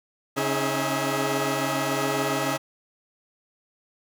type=tone cluster; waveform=15% pulse; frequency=139.3 / 271.5 / 315.1 / 416.7 / 648 Hz; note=C#3 / C#4 / D#4 / G#4 / E5; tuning=+9 / -36 / +22 / +6 / -30 cents; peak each=-24 dBFS; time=0.36-2.58 s; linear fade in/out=20 ms; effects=none